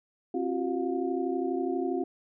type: tone cluster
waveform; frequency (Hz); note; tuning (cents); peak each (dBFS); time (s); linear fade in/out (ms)
sine; 267 / 345.7 / 378 / 711; C4 / F4 / F#4 / F5; +35 / -18 / +37 / +31; -32 / -31 / -32 / -37; 0.34-2.04; 5
effects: none

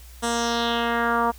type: tone with low-pass filter sweep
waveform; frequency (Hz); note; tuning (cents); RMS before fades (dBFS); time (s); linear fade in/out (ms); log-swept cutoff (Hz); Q
10% pulse; 234.3; A#3; +9; -23; 0.22-1.32; 20; 9200 to 980; 2.6
effects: added 60 Hz sine -42 dBFS peak until 1.38 s + white hiss -50 dBFS RMS until 1.38 s

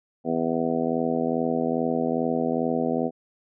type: harmonic tone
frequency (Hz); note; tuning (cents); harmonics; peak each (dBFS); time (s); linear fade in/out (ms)
82.41; E2; 0; 2 / 3 / 4 / 5 / 6 / 7 / 8 / 9; -34 / -26 / -32 / -30 / -29 / -38 / -31 / -33; 0.24-3.11; 50
effects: none

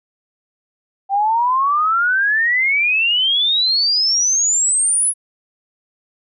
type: exponential sweep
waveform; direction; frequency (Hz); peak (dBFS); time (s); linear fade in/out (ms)
sine; up; 773 to 10548; -13; 1.09-5.14; 50
effects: none

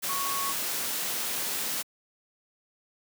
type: tone in noise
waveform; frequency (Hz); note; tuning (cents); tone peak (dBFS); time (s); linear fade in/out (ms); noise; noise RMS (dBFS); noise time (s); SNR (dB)
sine; 1108.7; C#6; 0; -31; 0.08-0.53; 20; white; -31; 0.02-1.83; -3
effects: high-pass 150 Hz 12 dB/octave

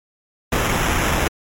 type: noise with sample-and-hold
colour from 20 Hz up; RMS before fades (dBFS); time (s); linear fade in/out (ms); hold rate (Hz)
pink; -19; 0.52-1.28; 5; 4410
effects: MP3 64 kbps

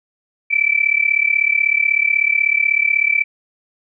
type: tone with amplitude modulation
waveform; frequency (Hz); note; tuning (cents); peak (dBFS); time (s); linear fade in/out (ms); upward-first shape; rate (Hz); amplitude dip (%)
sine; 2323; D7; -20; -9; 0.5-3.24; 20; sine; 36.2; 90
effects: none

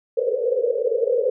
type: band-pass noise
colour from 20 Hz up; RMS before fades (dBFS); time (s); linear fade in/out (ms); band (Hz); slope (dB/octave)
white; -21; 0.17-1.3; 5; 450 to 520; 96
effects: none

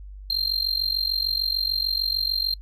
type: tone with amplitude modulation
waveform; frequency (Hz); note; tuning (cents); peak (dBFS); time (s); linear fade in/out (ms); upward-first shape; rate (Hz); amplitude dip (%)
triangle; 4176; C8; -4; -17; 0.3-2.54; 2; sine; 46.7; 90
effects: noise-tail reverb RT60 0.1 s tail -26 dB re dry + added 49 Hz sine -37 dBFS peak until 2.61 s

